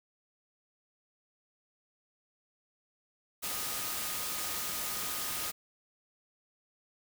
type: tone in noise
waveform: sine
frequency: 1241 Hz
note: D#6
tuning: 5 cents flat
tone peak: -47 dBFS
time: 3.42-5.52 s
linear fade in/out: 20 ms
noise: white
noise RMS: -36 dBFS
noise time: 3.42-5.52 s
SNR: -14 dB
effects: none